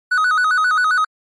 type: tone with vibrato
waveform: triangle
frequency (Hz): 1366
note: F6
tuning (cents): -39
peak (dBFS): -11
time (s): 0.11-1.05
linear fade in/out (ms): 10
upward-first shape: square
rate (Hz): 7.5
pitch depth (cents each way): 140
effects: MP3 48 kbps

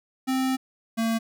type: tone pair in turn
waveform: square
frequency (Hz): 261.6 / 226.6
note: C4 / A#3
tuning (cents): 0 / -49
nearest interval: major second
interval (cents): 249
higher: first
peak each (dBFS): -23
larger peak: neither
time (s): 0.27-0.57 / 0.97-1.19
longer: first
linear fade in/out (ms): 20
effects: none

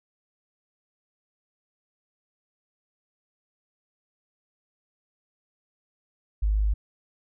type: tone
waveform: sine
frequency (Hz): 51.91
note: G#1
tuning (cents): 0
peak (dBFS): -20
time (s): 6.42-6.74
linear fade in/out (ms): 10
effects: none

